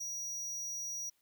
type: tone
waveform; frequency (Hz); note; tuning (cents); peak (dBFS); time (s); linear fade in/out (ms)
square; 5780; F#8; -41; -38; 0-1.1; 10
effects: white hiss -75 dBFS RMS until 1.21 s